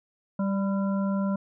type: harmonic tone with a mistuned harmonic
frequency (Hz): 196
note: G3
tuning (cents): 0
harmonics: 1 / 3 / 5 / 7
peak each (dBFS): -24 / -34 / -38 / -41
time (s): 0.39-1.36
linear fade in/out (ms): 5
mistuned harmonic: 5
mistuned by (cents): +37
effects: none